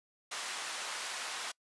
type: band-pass noise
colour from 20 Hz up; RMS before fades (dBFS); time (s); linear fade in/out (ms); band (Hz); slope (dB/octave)
pink; -40; 0.31-1.52; 10; 970 to 9600; 12
effects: noise-tail reverb RT60 0.1 s tail -25 dB re dry + resampled to 24000 Hz